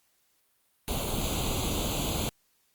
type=noise with comb filter; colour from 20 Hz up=pink; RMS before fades=-30 dBFS; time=0.88-2.29 s; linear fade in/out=0 ms; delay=0.28 ms; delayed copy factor=+0.85; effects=white hiss -70 dBFS RMS until 2.74 s + Opus 48 kbps